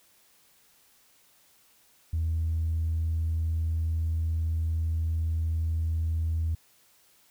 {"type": "tone with tanh clipping", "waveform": "triangle", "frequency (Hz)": 81.2, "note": "E2", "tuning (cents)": -26, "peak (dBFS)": -25, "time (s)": [2.13, 6.55], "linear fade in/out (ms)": 5, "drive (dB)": 5, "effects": ["white hiss -62 dBFS RMS until 7.3 s"]}